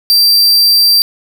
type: tone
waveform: 45% pulse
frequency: 4699 Hz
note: D8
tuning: in tune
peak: -5 dBFS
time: 0.1-1.02 s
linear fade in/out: 0 ms
effects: 7-bit